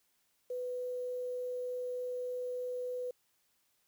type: tone with quantisation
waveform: sine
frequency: 497.8 Hz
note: B4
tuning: 14 cents sharp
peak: -35 dBFS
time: 0.5-3.11 s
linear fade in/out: 5 ms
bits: 10
effects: white hiss -75 dBFS RMS until 3.87 s